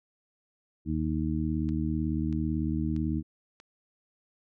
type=harmonic tone; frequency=78 Hz; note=D#2; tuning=5 cents sharp; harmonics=1 / 2 / 3 / 4; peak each=-32 / -32 / -32 / -32 dBFS; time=0.85-3.23 s; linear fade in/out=50 ms
type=click train; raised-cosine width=0.2 ms; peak=-33 dBFS; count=4; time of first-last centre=1.69-3.601 s; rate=1.57 Hz
effects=none